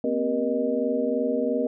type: tone cluster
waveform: sine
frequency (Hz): 239.1 / 262.1 / 390.1 / 474.5 / 617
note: A#3 / C4 / G4 / A#4 / D#5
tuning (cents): +44 / +3 / -8 / +31 / -15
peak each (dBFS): -30 / -27 / -33 / -26 / -29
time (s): 0.04-1.67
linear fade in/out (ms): 2
effects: none